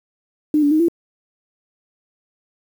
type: tone with pitch steps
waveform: sine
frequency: 302.2 / 288.8 / 311.2 / 338 Hz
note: D4 / D4 / D#4 / E4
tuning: +50 / -29 / 0 / +43 cents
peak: -12 dBFS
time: 0.54-0.884 s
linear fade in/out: 2 ms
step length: 86 ms
effects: 7-bit